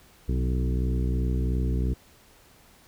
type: harmonic tone with a mistuned harmonic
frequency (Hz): 62.9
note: B1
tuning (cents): +32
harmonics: 1 / 2 / 3 / 4 / 5 / 6 / 7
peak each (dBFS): -24 / -30 / -34 / -36 / -38 / -40 / -41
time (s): 0.28-1.94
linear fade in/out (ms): 10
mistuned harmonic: 3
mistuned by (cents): -36
effects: pink hiss -56 dBFS RMS until 2.87 s